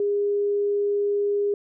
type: tone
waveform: sine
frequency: 407.6 Hz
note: G#4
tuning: 32 cents flat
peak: -20 dBFS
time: 0-1.54 s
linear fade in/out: 2 ms
effects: none